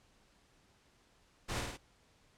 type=noise with echo; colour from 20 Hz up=pink; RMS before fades=-38 dBFS; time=1.48-1.62 s; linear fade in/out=20 ms; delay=52 ms; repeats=3; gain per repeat=-3 dB; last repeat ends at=1.776 s; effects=pink hiss -68 dBFS RMS until 2.37 s + low-pass 8000 Hz 12 dB/octave